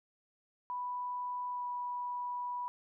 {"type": "tone with pitch glide", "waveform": "sine", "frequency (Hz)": [987.8, 980.4], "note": ["B5", "B5"], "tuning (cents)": [0, -13], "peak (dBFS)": -35, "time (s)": [0.7, 2.68], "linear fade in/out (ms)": 0, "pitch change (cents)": -13, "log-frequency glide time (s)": [1.5, 1.65], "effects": []}